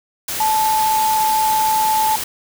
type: tone in noise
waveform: sine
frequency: 872 Hz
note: A5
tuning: 16 cents flat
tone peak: -14 dBFS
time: 0.4-2.16 s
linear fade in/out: 5 ms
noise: white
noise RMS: -24 dBFS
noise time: 0.28-2.24 s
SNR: +7 dB
effects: none